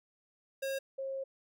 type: tone pair in turn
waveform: square / sine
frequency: 541 / 538.2 Hz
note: C#5 / C5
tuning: -42 / +49 cents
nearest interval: unison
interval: 9 cents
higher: first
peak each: -34 / -35 dBFS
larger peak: first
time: 0.62-0.79 / 0.98-1.24 s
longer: second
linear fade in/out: 10 ms
effects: none